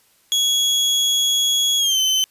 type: tone with pitch glide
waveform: 30% pulse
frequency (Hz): 3339 to 3062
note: G#7 to G7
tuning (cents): +9 to -41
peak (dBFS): -13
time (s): 0.32-2.24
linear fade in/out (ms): 0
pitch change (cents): -150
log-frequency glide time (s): 1.78-1.99
effects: white hiss -58 dBFS RMS until 2.3 s + resampled to 32000 Hz